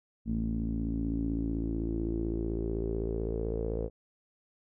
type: tone with low-pass filter sweep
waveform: sawtooth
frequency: 55.8 Hz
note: A1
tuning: 25 cents sharp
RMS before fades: -32 dBFS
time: 0.25-3.9 s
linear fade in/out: 50 ms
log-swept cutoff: 230 to 480 Hz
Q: 7.1
effects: none